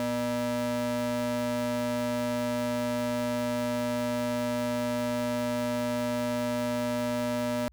square ring-modulated tone, 179.5 Hz, F3, 48 cents sharp, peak -25 dBFS, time 0-7.68 s, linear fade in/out 0 ms, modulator 424 Hz, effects added 60 Hz sine -57 dBFS peak until 7.72 s

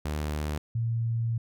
sawtooth / sine tone pair in turn, 75.3 / 115.21 Hz, D2 / A#2, +44 / -20 cents, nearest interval perfect fifth, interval 736 cents, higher second, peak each -25 dBFS, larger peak neither, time 0.05-0.58 / 0.75-1.38 s, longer second, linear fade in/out 5 ms, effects none

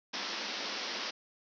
white band-pass noise, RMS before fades -38 dBFS, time 0.13-1.11 s, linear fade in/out 10 ms, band 190 to 5700 Hz, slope 96 dB/octave, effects none

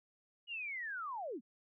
sine linear sweep, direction down, 2915 to 193.1 Hz, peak -39 dBFS, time 0.47-1.41 s, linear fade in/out 50 ms, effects none

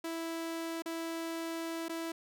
sawtooth tone with dropouts, 329.6 Hz, E4, in tune, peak -32 dBFS, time 0.04-2.12 s, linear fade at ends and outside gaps 5 ms, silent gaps 0.822-0.858 / 1.884-1.894 s, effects none

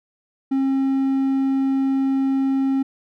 triangle tone, 269.1 Hz, C4, 49 cents sharp, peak -15 dBFS, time 0.51-2.83 s, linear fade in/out 10 ms, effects none

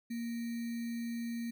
sine tone with sample-and-hold, 233.5 Hz, A#3, 3 cents sharp, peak -35 dBFS, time 0.1-1.51 s, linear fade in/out 10 ms, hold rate 2100 Hz, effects none

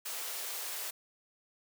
white high-pass noise, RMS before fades -39 dBFS, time 0.05-0.91 s, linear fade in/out 10 ms, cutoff 410 Hz, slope 24 dB/octave, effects none

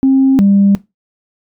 sine tone pair in turn, 267.3 / 198.98 Hz, C4 / G3, +37 / +26 cents, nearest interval perfect fourth, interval 511 cents, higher first, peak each -5 dBFS, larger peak neither, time 0.03-0.39 / 0.39-0.75 s, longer neither, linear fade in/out 0 ms, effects noise-tail reverb RT60 0.2 s tail -19 dB re dry + tanh soft clip ceiling -2 dBFS

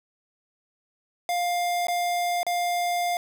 square tone with dropouts, 703 Hz, F5, 11 cents sharp, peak -24 dBFS, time 1.29-3.17 s, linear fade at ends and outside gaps 1 ms, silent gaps 1.87-1.883 / 2.431-2.466 s, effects none

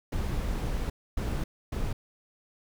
brown noise bursts at uneven times, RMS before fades -30 dBFS, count 3, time 0.12-0.9 / 1.17-1.44 / 1.72-1.93 s, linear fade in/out 5 ms, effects none

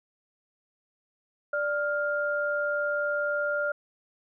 sine tone pair together, 587.3 / 1403.7 Hz, D5 / F6, 0 / +8 cents, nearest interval octave + minor third, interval 1508 cents, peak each -28 dBFS, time 1.53-3.72 s, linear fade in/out 5 ms, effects none

